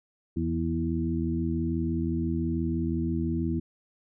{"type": "harmonic tone with a mistuned harmonic", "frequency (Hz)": 82.41, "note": "E2", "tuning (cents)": 0, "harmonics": [1, 2, 3, 4], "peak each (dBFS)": [-31, -31, -31, -31], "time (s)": [0.36, 3.6], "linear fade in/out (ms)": 10, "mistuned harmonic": 3, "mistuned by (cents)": -25, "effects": []}